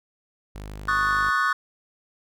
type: tone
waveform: sawtooth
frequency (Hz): 51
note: G#1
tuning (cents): -31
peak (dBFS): -31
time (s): 0.55-1.3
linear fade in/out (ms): 0
type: chord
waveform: triangle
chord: D# half-diminished seventh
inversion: third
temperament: equal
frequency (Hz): 1108.7 / 1244.5 / 1480 / 1760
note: C#6 / D#6 / F#6 / A6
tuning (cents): 0 / 0 / 0 / 0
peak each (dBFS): -23 / -24 / -22 / -27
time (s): 0.88-1.53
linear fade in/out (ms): 5
effects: none